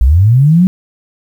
sine linear sweep, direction up, 54.3 to 189.9 Hz, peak -4 dBFS, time 0.01-0.67 s, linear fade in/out 0 ms, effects 7-bit

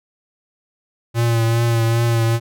square tone with vibrato, 115.8 Hz, A#2, 11 cents flat, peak -15 dBFS, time 1.14-2.4 s, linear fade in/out 50 ms, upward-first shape triangle, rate 2.5 Hz, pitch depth 33 cents each way, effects none

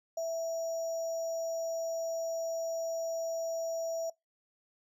sine tone with sample-and-hold, 659.3 Hz, E5, in tune, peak -31 dBFS, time 0.17-4.1 s, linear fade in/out 5 ms, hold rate 6300 Hz, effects noise-tail reverb RT60 0.2 s tail -25 dB re dry + low-pass 11000 Hz 12 dB/octave

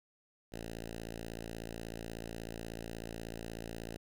5% pulse tone with notch filter, 56.4 Hz, A1, 44 cents sharp, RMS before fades -44 dBFS, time 0.52-3.97 s, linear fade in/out 5 ms, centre 1100 Hz, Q 1.1, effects none

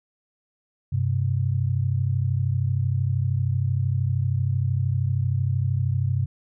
sine tone pair together, 97.16 / 130.1 Hz, G2 / C3, -15 / -9 cents, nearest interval perfect fourth, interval 506 cents, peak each -23 dBFS, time 0.92-6.26 s, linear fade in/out 10 ms, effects none

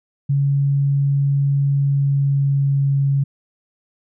sine tone with pitch glide, 140 to 138.79 Hz, C#3 to C#3, +18 to +2 cents, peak -14 dBFS, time 0.29-3.24 s, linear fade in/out 10 ms, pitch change -16 cents, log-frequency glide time 1.73-2.97 s, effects none

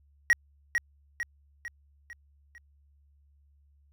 triangle tone with echo, 1896 Hz, A#6, 29 cents sharp, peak -15 dBFS, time 0.3-0.33 s, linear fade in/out 0 ms, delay 450 ms, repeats 5, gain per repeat -6 dB, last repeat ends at 2.58 s, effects added 71 Hz sine -60 dBFS peak until 3.92 s

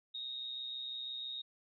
sine tone with amplitude modulation, 3734 Hz, A#7, 2 cents sharp, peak -37 dBFS, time 0.14-1.42 s, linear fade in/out 10 ms, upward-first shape sine, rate 126 Hz, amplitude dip 55%, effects none

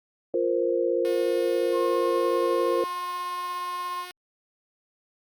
sine chord, F suspended fourth, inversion none, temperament equal, 349.2 / 466.2 / 523.3 Hz, F4 / Bb4 / C5, 0 / 0 / 0 cents, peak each -26 dBFS, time 0.34-2.84 s, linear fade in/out 2 ms
5% pulse tone, 360.5 Hz, F#4, 45 cents flat, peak -27 dBFS, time 1.05-4.11 s, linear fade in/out 0 ms
sine tone with pitch glide, 1072 to 1064.6 Hz, C6 to C6, +42 to +30 cents, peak -29 dBFS, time 1.72-4.06 s, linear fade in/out 50 ms, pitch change -12 cents, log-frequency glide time 2.21-2.86 s
effects Opus 48 kbps

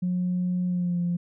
sine tone with pitch glide, 180 to 174.27 Hz, F#3 to F3, -47 to -3 cents, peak -22 dBFS, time 0.02-1.17 s, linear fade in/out 10 ms, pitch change -56 cents, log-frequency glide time 0.67-0.99 s, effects tanh soft clip ceiling -19 dBFS

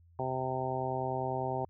harmonic tone, 130 Hz, C3, 11 cents flat, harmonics 1 / 2 / 3 / 4 / 5 / 6 / 7, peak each -38 / -43 / -38 / -41 / -38 / -37 / -39 dBFS, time 0.19-1.65 s, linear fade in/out 2 ms, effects added 85 Hz sine -58 dBFS peak until 1.69 s

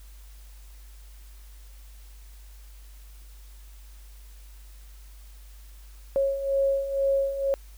sine beating tone pair, 547 / 549.1 Hz, C#5 / C#5, -23 / -17 cents, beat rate 2.1 Hz, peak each -29 / -23 dBFS, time 6.16-7.54 s, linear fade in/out 0 ms, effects added 50 Hz sine -44 dBFS peak until 7.77 s + white hiss -57 dBFS RMS until 7.77 s

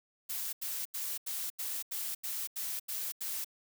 blue noise bursts, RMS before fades -37 dBFS, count 10, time 0.29-3.446 s, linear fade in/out 10 ms, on 240 ms, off 84 ms, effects none

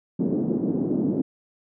white band-pass noise, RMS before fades -24 dBFS, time 0.19-1.22 s, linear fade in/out 10 ms, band 170 to 340 Hz, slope 24 dB/octave, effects none

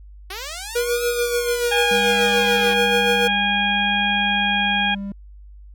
5% pulse linear two-way sweep, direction up then down, 358.6 to 1298 to 358.6 Hz, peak -18 dBFS, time 0.3-2.74 s, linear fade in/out 5 ms, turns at 1.03 s
square tone with tremolo, 480 Hz, B4, 49 cents flat, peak -18 dBFS, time 0.75-3.28 s, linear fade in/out 10 ms, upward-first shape sine, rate 6.9 Hz, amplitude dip 50%
harmonic tone, 818 Hz, G#5, 26 cents flat, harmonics 1 / 2 / 3 / 4, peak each -23 / -23 / -23 / -23 dBFS, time 1.71-4.95 s, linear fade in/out 10 ms
triangle tone with vibrato, 199.9 Hz, G3, 34 cents sharp, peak -24 dBFS, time 1.91-5.12 s, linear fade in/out 2 ms, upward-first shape triangle, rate 0.58 Hz, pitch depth 13 cents each way
effects added 50 Hz sine -39 dBFS peak until 5.74 s

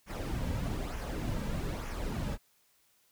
brown noise with flanger, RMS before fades -35 dBFS, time 0.06-2.38 s, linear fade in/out 50 ms, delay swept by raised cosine 0.23 to 2.83 ms, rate 1.1 Hz, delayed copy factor -0.55, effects white hiss -69 dBFS RMS until 3.11 s

